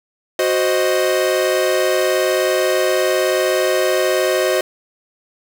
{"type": "chord", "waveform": "45% pulse", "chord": "C diminished", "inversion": "second", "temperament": "equal", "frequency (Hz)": [370, 523.3, 622.3], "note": ["Gb4", "C5", "Eb5"], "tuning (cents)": [0, 0, 0], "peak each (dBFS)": -19, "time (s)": [0.39, 4.61], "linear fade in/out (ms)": 2, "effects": []}